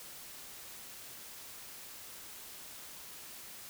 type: silence
effects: white hiss -49 dBFS RMS until 3.69 s